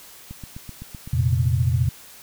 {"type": "click train", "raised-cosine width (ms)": 5, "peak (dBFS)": -23, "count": 10, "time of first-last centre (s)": [0.31, 1.458], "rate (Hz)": 7.84}
{"type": "chord", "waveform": "sine", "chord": "F suspended fourth", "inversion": "none", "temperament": "just", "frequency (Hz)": [87.31, 116.41, 130.96], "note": ["F2", "Bb2", "C3"], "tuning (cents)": [0, -2, 2], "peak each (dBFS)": [-22, -21, -22], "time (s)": [1.13, 1.89], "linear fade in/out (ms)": 5}
{"effects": ["white hiss -45 dBFS RMS until 2.22 s"]}